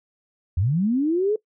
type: linear sweep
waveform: sine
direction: up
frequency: 77.78 to 440 Hz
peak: -18 dBFS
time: 0.57-1.36 s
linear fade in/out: 5 ms
effects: noise-tail reverb RT60 0.1 s tail -21 dB re dry